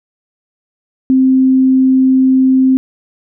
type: tone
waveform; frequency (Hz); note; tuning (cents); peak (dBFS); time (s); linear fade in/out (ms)
sine; 261.6; C4; 0; -6; 1.1-2.77; 0
effects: none